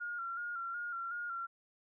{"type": "tone with vibrato", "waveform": "sine", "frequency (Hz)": 1396.9, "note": "F6", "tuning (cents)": 0, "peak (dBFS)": -37, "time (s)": [0, 1.47], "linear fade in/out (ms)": 20, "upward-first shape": "square", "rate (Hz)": 2.7, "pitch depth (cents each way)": 36, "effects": []}